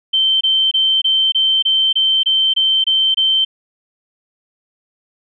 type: tone bursts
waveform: sine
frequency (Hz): 3109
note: G7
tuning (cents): -15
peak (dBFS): -11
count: 11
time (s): 0.13-3.45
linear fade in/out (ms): 10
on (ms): 280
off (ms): 24
effects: none